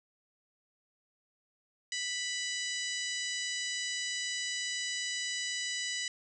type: harmonic tone with a mistuned harmonic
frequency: 987.8 Hz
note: B5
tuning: in tune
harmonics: 2 / 3 / 4 / 5 / 6 / 7 / 8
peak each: -38 / -40 / -41 / -42 / -43 / -43 / -44 dBFS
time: 1.92-6.08 s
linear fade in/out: 2 ms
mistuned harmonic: 8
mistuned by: +20 cents
effects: none